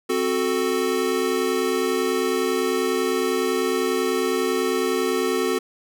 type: chord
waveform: square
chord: F# diminished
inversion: second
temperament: equal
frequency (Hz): 261.6 / 370 / 440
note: C4 / F#4 / A4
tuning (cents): 0 / 0 / 0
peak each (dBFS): -28 / -24 / -25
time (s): 0.09-5.59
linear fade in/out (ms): 10
effects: none